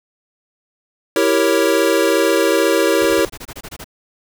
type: chord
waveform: square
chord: E diminished seventh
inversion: none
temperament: equal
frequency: 329.6 / 392 / 466.2 / 554.4 Hz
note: E4 / G4 / Bb4 / Db5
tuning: 0 / 0 / 0 / 0 cents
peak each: -19 dBFS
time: 1.16-3.25 s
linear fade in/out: 2 ms
type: noise bursts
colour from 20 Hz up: pink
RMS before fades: -32 dBFS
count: 11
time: 3.01-3.844 s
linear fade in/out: 10 ms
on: 54 ms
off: 24 ms
effects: none